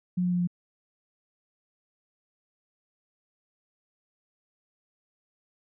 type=tone with pitch steps; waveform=sine; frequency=180 / 178.65 / 177.32 / 175.99 Hz; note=F#3 / F3 / F3 / F3; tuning=-47 / +40 / +27 / +14 cents; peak=-23 dBFS; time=0.17-0.474 s; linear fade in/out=10 ms; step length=76 ms; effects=none